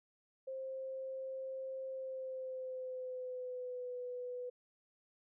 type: tone with pitch glide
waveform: sine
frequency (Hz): 528 to 495.5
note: C5 to B4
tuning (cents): +16 to +6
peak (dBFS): -40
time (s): 0.47-4.5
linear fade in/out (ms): 10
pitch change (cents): -110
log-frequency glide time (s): 1.88-3.96
effects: none